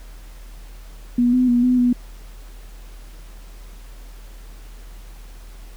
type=tone with pitch steps; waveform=sine; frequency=242.7 / 252.6 / 241.7 / 250.7 / 245.3 Hz; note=B3 / B3 / B3 / B3 / B3; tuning=-30 / +39 / -37 / +26 / -12 cents; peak=-13 dBFS; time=1.18-1.93 s; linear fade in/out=5 ms; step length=150 ms; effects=added 40 Hz sine -36 dBFS peak until 5.76 s + pink hiss -49 dBFS RMS until 5.76 s